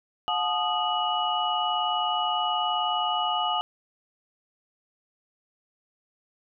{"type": "tone cluster", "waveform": "sine", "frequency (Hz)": [723, 862, 1235, 2926], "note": ["F#5", "A5", "D#6", "F#7"], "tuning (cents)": [-40, -36, -13, -20], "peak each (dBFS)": -29, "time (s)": [0.28, 3.61], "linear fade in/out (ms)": 0, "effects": []}